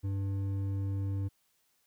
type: tone with hard clipping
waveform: sine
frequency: 98 Hz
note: G2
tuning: in tune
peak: -32 dBFS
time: 0.03-1.29 s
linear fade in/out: 20 ms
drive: 7 dB
effects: white hiss -73 dBFS RMS until 1.86 s